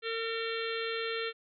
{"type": "harmonic tone with a mistuned harmonic", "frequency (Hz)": 454.3, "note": "A#4", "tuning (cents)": -45, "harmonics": [1, 3, 4, 5, 6, 7, 8, 9], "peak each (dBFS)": [-35, -40, -41, -42, -43, -43, -44, -45], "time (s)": [0.02, 1.33], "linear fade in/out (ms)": 50, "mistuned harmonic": 8, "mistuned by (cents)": -37, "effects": []}